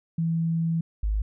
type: tone pair in turn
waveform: sine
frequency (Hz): 164.81 / 52.29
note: E3 / G#1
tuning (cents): 0 / +13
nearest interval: octave + minor sixth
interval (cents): 1987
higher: first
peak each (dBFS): -22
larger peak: neither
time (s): 0.18-0.81 / 1.03-1.22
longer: first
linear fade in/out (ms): 5
effects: none